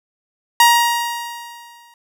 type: tone with exponential decay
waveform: sawtooth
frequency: 944 Hz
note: A#5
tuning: 22 cents sharp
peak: -3 dBFS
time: 0.6-1.94 s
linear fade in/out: 2 ms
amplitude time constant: 290 ms
effects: none